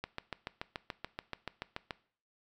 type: click train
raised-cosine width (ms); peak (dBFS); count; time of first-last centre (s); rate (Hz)
0.3; -21; 14; 0.04-1.908; 6.96
effects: noise-tail reverb RT60 0.5 s tail -19 dB re dry